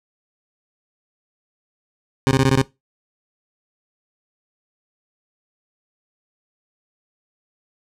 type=tone bursts; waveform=20% pulse; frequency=133.7 Hz; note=C3; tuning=38 cents sharp; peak=-8 dBFS; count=6; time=2.27-2.614 s; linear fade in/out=0 ms; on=39 ms; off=22 ms; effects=noise-tail reverb RT60 0.2 s tail -19 dB re dry + low-pass 9000 Hz 12 dB/octave